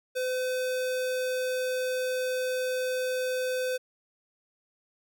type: tone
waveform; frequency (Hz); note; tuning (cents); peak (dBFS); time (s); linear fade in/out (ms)
square; 509; C5; -48; -28; 0.15-3.78; 20
effects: none